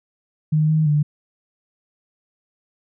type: tone with pitch steps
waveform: sine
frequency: 154.1 / 156.5 / 148.5 Hz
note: D#3 / D#3 / D3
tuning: -16 / +10 / +20 cents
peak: -14 dBFS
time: 0.52-1.03 s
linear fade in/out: 10 ms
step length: 170 ms
effects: none